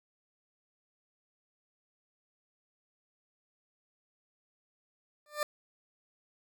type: tone with exponential growth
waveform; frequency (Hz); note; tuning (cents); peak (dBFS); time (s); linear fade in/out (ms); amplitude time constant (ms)
20% pulse; 596; D5; +25; -21; 5.26-5.43; 1; 36
effects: none